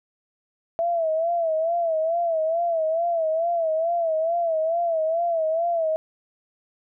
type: tone with vibrato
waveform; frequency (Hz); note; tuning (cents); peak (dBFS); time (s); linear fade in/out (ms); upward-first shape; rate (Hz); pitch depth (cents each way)
sine; 660; E5; +2; -20; 0.79-5.96; 0; sine; 2.3; 81
effects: none